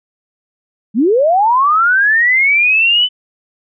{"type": "linear sweep", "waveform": "sine", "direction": "up", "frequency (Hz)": [192.9, 3034], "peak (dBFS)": -8, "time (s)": [0.94, 3.09], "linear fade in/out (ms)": 50, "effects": []}